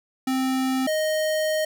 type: tone pair in turn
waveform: square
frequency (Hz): 261.6 / 622.2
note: C4 / D#5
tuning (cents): 0 / 0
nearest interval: octave + minor third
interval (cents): 1500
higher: second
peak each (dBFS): -22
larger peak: neither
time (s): 0.27-0.87 / 0.87-1.65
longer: second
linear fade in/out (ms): 5
effects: none